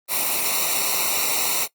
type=noise with comb filter; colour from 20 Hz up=white; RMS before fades=-22 dBFS; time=0.08-1.68 s; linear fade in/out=50 ms; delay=0.61 ms; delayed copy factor=-0.85; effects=noise-tail reverb RT60 0.1 s tail -19 dB re dry + Opus 32 kbps